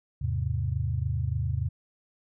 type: chord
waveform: sine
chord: E augmented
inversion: none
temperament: equal with one note detuned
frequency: 80.52 / 103.83 / 130.81 Hz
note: E2 / G#2 / B#2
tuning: -40 / 0 / 0 cents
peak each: -30 dBFS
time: 0.21-1.69 s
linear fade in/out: 10 ms
effects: none